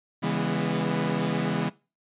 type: chord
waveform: sawtooth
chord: C# minor seventh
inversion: none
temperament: equal with one note detuned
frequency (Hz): 138.59 / 164.81 / 203.7 / 246.9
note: C#3 / E3 / G#3 / B3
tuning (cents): 0 / 0 / -33 / 0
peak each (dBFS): -28 / -25 / -26 / -27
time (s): 0.22-1.7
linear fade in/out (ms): 20
effects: noise-tail reverb RT60 0.3 s tail -20 dB re dry + resampled to 8000 Hz